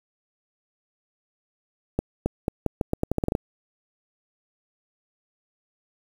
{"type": "accelerating click train", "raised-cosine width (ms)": 2, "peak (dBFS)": -9, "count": 13, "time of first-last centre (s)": [1.99, 3.351], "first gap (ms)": 270, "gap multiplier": 0.82, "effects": ["7-bit"]}